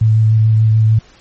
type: tone with vibrato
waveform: sine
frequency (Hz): 110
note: A2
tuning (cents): 0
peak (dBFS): -7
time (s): 0.01-0.99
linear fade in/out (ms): 5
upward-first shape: sine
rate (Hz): 6.8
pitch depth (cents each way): 13
effects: pink hiss -46 dBFS RMS until 1.2 s + MP3 32 kbps